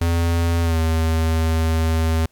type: tone with pitch glide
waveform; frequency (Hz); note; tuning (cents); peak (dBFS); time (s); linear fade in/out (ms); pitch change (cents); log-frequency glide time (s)
square; 84.4 to 80.87; E2 to E2; +41 to -33; -17; 0.01-2.26; 5; -74; 0.62-0.79
effects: pink hiss -62 dBFS RMS until 2.31 s